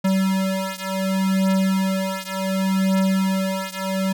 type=beating tone pair; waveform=square; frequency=190.7 / 191.38 Hz; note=G3 / G3; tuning=-47 / -41 cents; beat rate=0.68 Hz; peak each=-22 / -23 dBFS; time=0.04-4.13 s; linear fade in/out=10 ms; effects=none